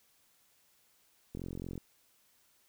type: click train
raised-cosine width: 3 ms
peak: -28 dBFS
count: 20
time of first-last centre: 1.35-1.778 s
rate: 44.4 Hz
effects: white hiss -69 dBFS RMS until 2.68 s